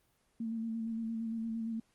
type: tone with vibrato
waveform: sine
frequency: 226 Hz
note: A3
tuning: 47 cents sharp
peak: -34 dBFS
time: 0.4-1.8 s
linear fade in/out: 5 ms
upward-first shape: square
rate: 8.7 Hz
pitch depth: 22 cents each way
effects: pink hiss -73 dBFS RMS until 1.94 s + Opus 24 kbps